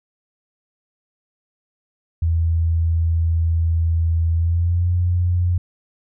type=tone with pitch glide; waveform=sine; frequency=82.6 to 88.53 Hz; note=E2 to F2; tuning=+4 to +24 cents; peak=-15 dBFS; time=2.22-5.58 s; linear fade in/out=5 ms; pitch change=+120 cents; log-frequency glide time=4.33-4.9 s; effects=none